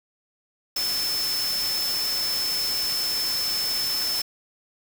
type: tone in noise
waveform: sine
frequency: 5274 Hz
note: E8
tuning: in tune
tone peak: -24 dBFS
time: 0.76-4.22 s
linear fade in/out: 5 ms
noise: white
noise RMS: -31 dBFS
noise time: 0.76-4.22 s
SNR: +4 dB
effects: none